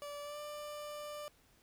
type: tone with pitch glide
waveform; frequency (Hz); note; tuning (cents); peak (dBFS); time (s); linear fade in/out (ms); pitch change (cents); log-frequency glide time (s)
30% pulse; 580 to 592.9; D5 to D5; -22 to +16; -40; 0.02-1.28; 0; +38; 0.22-0.39
effects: pink hiss -68 dBFS RMS until 1.62 s